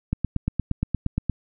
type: click train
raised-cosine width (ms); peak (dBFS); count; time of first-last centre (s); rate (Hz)
5; -10; 11; 0.13-1.297; 8.57
effects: none